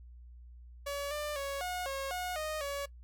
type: tone with pitch steps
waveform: sawtooth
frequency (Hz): 567 / 595 / 556 / 724 / 544 / 725 / 619 / 564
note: C#5 / D5 / C#5 / F#5 / C#5 / F#5 / D#5 / C#5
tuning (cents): +39 / +22 / +5 / -38 / -33 / -35 / -9 / +30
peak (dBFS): -31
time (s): 0.86-2.86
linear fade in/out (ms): 10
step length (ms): 250
effects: noise-tail reverb RT60 0.1 s tail -20 dB re dry + added 60 Hz sine -49 dBFS peak until 3.03 s